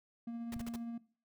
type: tone with tremolo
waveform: triangle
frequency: 233.1 Hz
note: A#3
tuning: in tune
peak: -36 dBFS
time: 0.27-0.98 s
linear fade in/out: 5 ms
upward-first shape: sine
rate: 15 Hz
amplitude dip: 25%
type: noise bursts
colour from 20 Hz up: pink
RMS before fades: -47 dBFS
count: 4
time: 0.52-0.76 s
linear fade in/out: 2 ms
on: 24 ms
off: 48 ms
type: clicks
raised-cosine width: 5 ms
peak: -32 dBFS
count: 2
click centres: 0.565 / 0.604 s
effects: noise-tail reverb RT60 0.4 s tail -19 dB re dry